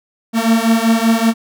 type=beating tone pair; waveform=45% pulse; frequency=224.4 / 229.6 Hz; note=A3 / A#3; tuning=+34 / -26 cents; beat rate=5.2 Hz; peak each=-14 dBFS; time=0.33-1.34 s; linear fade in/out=50 ms; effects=none